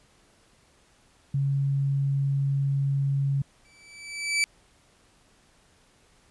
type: tone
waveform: sine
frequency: 138.59 Hz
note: C#3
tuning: in tune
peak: -22 dBFS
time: 1.34-3.42 s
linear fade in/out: 5 ms
type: tone with exponential growth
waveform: sawtooth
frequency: 2311 Hz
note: D7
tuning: 28 cents flat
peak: -16 dBFS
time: 3.65-4.44 s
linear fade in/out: 0 ms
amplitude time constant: 170 ms
effects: pink hiss -61 dBFS RMS until 6.3 s + resampled to 24000 Hz